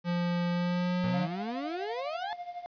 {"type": "tone with pitch glide", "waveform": "square", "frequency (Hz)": [174.61, 180.77], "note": ["F3", "F#3"], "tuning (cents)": [0, -40], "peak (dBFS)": -28, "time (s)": [0.04, 1.28], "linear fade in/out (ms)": 50, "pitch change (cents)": 60, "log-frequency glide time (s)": [0.5, 1.05]}
{"type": "exponential sweep", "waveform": "35% pulse", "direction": "up", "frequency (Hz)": [112.9, 880], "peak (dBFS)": -32, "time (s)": [1.04, 2.33], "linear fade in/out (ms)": 0}
{"type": "tone with tremolo", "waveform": "triangle", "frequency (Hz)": 705, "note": "F5", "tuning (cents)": 16, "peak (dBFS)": -32, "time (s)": [1.14, 2.66], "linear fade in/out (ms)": 0, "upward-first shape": "triangle", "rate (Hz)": 12, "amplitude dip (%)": 85}
{"effects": ["resampled to 11025 Hz", "10-bit"]}